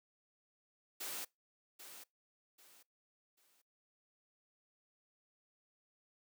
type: noise with echo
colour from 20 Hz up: white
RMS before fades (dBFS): -43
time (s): 1-1.25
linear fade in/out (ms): 10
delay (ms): 790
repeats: 3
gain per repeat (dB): -10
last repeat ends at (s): 3.62
effects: noise-tail reverb RT60 0.2 s tail -24 dB re dry + high-pass 200 Hz 12 dB/octave